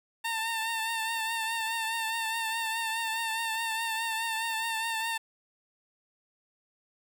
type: tone with vibrato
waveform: 15% pulse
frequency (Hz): 902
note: A5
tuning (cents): +43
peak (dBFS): -23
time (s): 0.24-5.18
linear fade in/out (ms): 10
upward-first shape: triangle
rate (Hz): 4.8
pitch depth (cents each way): 44
effects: none